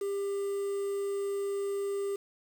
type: tone with quantisation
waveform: triangle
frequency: 398.4 Hz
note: G4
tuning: 28 cents sharp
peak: -28 dBFS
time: 0.01-2.16 s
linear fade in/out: 5 ms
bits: 8
effects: none